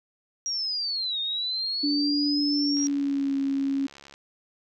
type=linear two-way sweep; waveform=sine; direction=down then up; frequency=5700 to 3661 to 5700 Hz; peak=-26 dBFS; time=0.46-2.87 s; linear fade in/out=0 ms; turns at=1.2 s
type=tone with pitch glide; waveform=sine; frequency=290 to 274.4 Hz; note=D4 to C#4; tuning=-22 to -17 cents; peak=-23 dBFS; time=1.83-3.87 s; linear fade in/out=10 ms; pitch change=-95 cents; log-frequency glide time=2.56-3.37 s
type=click train; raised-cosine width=0.2 ms; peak=-29 dBFS; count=97; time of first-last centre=2.77-4.139 s; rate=70.1 Hz
effects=none